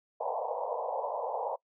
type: band-pass noise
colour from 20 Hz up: pink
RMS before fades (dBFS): -34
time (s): 0.2-1.56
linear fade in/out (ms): 10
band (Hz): 470 to 1000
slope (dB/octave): 96
effects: noise-tail reverb RT60 0.1 s tail -22 dB re dry